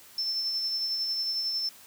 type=tone with tremolo; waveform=sine; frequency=5320 Hz; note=E8; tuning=15 cents sharp; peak=-26 dBFS; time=0.18-1.69 s; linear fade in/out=2 ms; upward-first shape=sine; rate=11 Hz; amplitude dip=30%; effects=white hiss -52 dBFS RMS until 1.86 s + high-pass 60 Hz 12 dB/octave